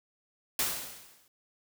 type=noise with exponential decay; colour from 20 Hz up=white; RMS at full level=-27 dBFS; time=0.59-1.28 s; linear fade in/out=2 ms; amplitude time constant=150 ms; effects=none